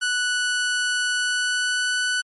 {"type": "tone with pitch glide", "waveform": "sawtooth", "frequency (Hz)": [1480, 1490.3], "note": ["F#6", "F#6"], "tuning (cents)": [0, 12], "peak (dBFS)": -17, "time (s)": [0.01, 2.22], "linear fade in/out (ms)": 20, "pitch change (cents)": 12, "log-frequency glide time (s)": [1.15, 1.99], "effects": ["MP3 48 kbps"]}